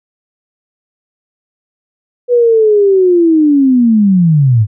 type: linear sweep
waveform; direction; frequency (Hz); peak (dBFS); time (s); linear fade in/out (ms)
sine; down; 493.9 to 100.3; -5; 2.28-4.67; 50
effects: none